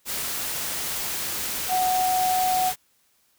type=tone in noise; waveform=sine; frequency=740 Hz; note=F#5; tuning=in tune; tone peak=-20 dBFS; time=1.68-2.73 s; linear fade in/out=50 ms; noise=white; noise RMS=-29 dBFS; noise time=0.05-2.76 s; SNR=+6 dB; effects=white hiss -65 dBFS RMS until 3.38 s